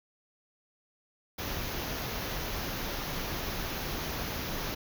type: band-stop noise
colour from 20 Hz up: pink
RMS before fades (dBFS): -35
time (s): 1.38-4.75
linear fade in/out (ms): 10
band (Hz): 6600 to 11000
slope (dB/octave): 96
effects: none